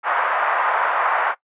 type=band-pass noise; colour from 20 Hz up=white; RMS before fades=-20 dBFS; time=0.03-1.35 s; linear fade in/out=50 ms; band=680 to 1500 Hz; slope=24 dB/octave; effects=noise-tail reverb RT60 0.1 s tail -18 dB re dry + resampled to 8000 Hz